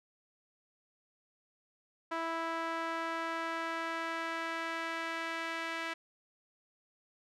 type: tone with band-pass filter sweep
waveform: sawtooth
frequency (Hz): 329.2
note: E4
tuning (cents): -2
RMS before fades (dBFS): -37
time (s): 2.11-5.94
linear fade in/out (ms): 10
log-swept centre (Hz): 1200 to 2000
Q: 1.4
effects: none

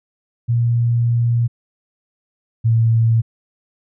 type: tone pair in turn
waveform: sine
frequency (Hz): 118.2 / 114.02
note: A#2 / A#2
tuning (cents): +24 / -38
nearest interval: minor second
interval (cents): 62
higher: first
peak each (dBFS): -13 / -11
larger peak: second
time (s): 0.48-1.48 / 2.64-3.22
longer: first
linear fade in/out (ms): 20
effects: none

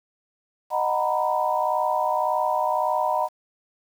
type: chord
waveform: sine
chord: B major seventh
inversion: first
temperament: just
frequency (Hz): 617.4 / 740.8 / 926 / 987.8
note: D#5 / F#5 / A#5 / B5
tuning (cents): -14 / +2 / -12 / 0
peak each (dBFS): -26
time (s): 0.7-3.29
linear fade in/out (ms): 50
effects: 8-bit

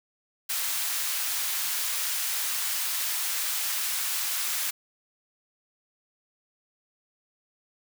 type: high-pass noise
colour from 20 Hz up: white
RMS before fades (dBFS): -29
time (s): 0.49-4.71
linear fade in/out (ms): 10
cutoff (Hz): 1100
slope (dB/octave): 12
effects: none

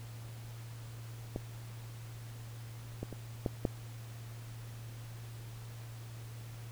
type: clicks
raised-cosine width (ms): 2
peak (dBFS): -22 / -24 / -29 / -18 / -16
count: 5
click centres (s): 1.361 / 3.03 / 3.127 / 3.462 / 3.652
effects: added 115 Hz sine -44 dBFS peak until 6.71 s + pink hiss -55 dBFS RMS until 6.71 s

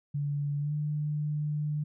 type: tone with pitch glide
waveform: sine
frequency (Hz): 144.2 to 149.54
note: D3 to D3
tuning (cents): -31 to +32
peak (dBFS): -28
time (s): 0.14-1.84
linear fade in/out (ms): 10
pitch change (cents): +63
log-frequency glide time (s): 0.59-0.73
effects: none

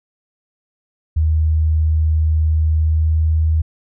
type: tone with pitch glide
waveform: sine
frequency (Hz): 78.5 to 79.18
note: D#2 to D#2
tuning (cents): +16 to +31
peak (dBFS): -12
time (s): 1.16-3.62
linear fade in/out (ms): 10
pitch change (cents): +15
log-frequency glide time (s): 2.74-3.18
effects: none

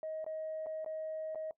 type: tone with dropouts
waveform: sine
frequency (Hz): 630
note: D#5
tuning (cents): +21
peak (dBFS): -36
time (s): 0.03-1.51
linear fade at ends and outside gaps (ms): 1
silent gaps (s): 0.244-0.264 / 0.661-0.667 / 0.846-0.861 / 1.348-1.356
effects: noise-tail reverb RT60 0.1 s tail -20 dB re dry + tanh soft clip ceiling -33 dBFS

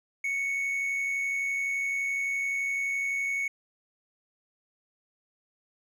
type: tone with amplitude modulation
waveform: triangle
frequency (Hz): 2217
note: C#7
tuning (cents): 0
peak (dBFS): -24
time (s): 0.24-3.48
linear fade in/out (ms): 5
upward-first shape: sine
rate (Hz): 91.8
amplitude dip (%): 30
effects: none

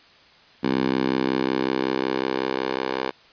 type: tone with high-pass filter sweep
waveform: 10% pulse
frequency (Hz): 65.41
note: C2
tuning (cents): 0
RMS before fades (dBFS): -24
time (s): 0.63-3.11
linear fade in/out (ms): 10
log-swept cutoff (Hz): 240 to 510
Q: 1.5
effects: white hiss -52 dBFS RMS until 3.32 s + resampled to 11025 Hz

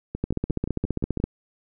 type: two click trains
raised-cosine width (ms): 3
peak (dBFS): -11 / -16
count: 16 / 7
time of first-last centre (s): 0.24-1.24 / 0.15-1.201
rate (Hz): 15 / 5.71
effects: none

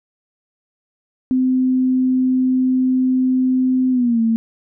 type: tone with pitch glide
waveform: sine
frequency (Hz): 257.1 to 226.4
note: C4 to A3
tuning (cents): -30 to +50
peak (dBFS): -13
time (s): 1.31-4.36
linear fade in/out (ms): 0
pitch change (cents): -220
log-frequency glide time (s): 3.91-4.21
effects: none

